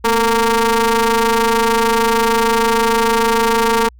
sawtooth ring-modulated tone, 233.1 Hz, A#3, in tune, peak -5 dBFS, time 0.04-3.89 s, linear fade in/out 10 ms, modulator 686 Hz, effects added 60 Hz sine -40 dBFS peak until 3.99 s

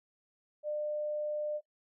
sine tone, 600 Hz, D5, 37 cents sharp, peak -32 dBFS, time 0.63-1.61 s, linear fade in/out 50 ms, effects noise-tail reverb RT60 0.1 s tail -18 dB re dry

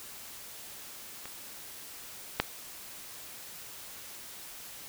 clicks, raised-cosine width 0.3 ms, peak -25 / -8 dBFS, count 2, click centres 1.256 / 2.4 s, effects white hiss -46 dBFS RMS until 4.88 s

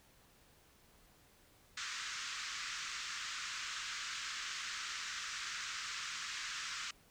pink band-pass noise, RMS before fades -43 dBFS, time 1.77-6.91 s, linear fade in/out 5 ms, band 1200 to 7300 Hz, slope 48 dB/octave, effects pink hiss -66 dBFS RMS until 7.1 s

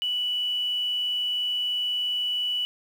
sine tone with quantisation, 2959 Hz, F#7, 1 cent flat, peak -24 dBFS, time 0.02-2.65 s, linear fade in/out 0 ms, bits 8, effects none

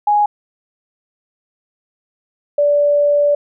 sine tone pair in turn, 830.6 / 581.3 Hz, G#5 / D5, 0 / -18 cents, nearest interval tritone, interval 618 cents, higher first, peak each -10 dBFS, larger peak neither, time 0.07-0.26 / 2.58-3.35 s, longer second, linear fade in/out 5 ms, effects none

